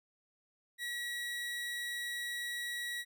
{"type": "tone", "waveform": "30% pulse", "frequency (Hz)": 1921, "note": "B6", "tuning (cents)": -48, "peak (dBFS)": -34, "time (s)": [0.78, 3.05], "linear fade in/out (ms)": 50, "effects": []}